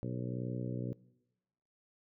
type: harmonic tone with a mistuned harmonic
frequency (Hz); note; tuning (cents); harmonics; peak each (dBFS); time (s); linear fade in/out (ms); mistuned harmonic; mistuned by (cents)
61.74; B1; 0; 2 / 3 / 4 / 5 / 6 / 7 / 8 / 9; -38 / -42 / -44 / -46 / -48 / -49 / -50 / -51; 0.03-0.93; 0; 9; -16
effects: noise-tail reverb RT60 1.0 s tail -22 dB re dry